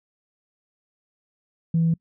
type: tone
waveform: sine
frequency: 164.81 Hz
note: E3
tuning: in tune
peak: -16 dBFS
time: 1.74-1.94 s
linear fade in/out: 5 ms
effects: noise-tail reverb RT60 0.1 s tail -25 dB re dry + tanh soft clip ceiling -13 dBFS